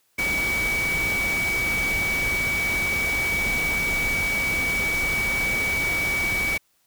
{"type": "tone in noise", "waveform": "sine", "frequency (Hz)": 2272, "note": "C#7", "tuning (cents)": 42, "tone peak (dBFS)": -22, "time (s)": [0.18, 6.58], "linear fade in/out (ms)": 10, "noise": "pink", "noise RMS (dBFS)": -30, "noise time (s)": [0.18, 6.58], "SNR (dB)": 5, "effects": ["white hiss -66 dBFS RMS until 6.86 s"]}